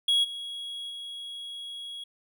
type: tone with level steps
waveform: triangle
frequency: 3322 Hz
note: G#7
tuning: in tune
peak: -19 / -33 / -35 dBFS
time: 0.08-2.04 s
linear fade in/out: 5 ms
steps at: 0.23 / 0.89 s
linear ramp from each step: 20 ms
effects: none